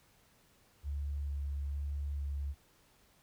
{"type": "tone with vibrato", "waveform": "sine", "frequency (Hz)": 71.1, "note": "C#2", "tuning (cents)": 45, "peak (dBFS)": -34, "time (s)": [0.83, 2.55], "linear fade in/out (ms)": 50, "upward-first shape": "square", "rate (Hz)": 1.1, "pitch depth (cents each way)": 10, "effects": ["pink hiss -67 dBFS RMS until 3.22 s"]}